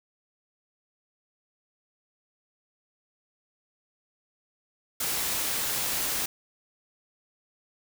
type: noise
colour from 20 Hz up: white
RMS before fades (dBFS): -29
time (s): 5-6.26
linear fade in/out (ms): 5
effects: none